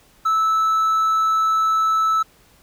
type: tone with hard clipping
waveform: triangle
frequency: 1310 Hz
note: E6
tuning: 11 cents flat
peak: -16 dBFS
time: 0.25-2.23 s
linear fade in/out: 10 ms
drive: 5 dB
effects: pink hiss -54 dBFS RMS until 2.62 s